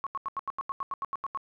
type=tone bursts; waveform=sine; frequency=1097 Hz; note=C#6; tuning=18 cents flat; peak=-29 dBFS; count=13; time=0.04-1.374 s; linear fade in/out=0 ms; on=26 ms; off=83 ms; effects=none